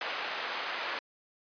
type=band-pass noise; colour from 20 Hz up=white; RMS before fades=-36 dBFS; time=0.01-0.99 s; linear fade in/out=2 ms; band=550 to 2400 Hz; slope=12 dB/octave; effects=resampled to 11025 Hz